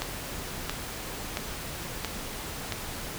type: click train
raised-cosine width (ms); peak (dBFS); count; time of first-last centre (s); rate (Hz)
0.2; -12; 5; 0.02-2.723; 1.48
effects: pink hiss -37 dBFS RMS until 3.18 s